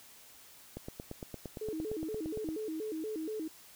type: click train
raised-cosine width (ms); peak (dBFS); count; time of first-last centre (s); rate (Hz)
2; -27; 16; 0.77-2.488; 8.73
type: tone with vibrato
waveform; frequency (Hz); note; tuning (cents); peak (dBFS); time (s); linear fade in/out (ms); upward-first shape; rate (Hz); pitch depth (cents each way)
sine; 370; F#4; 0; -35; 1.61-3.48; 5; square; 4.2; 270
effects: white hiss -56 dBFS RMS until 3.75 s